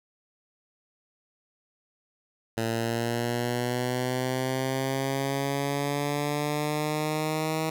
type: linear sweep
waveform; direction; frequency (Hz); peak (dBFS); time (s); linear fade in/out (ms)
10% pulse; up; 113 to 159.2; -18; 2.57-7.7; 5
effects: none